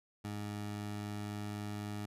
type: tone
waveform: 20% pulse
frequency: 103.83 Hz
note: G#2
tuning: in tune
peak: -34 dBFS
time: 0.24-2.06 s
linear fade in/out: 10 ms
effects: resampled to 32000 Hz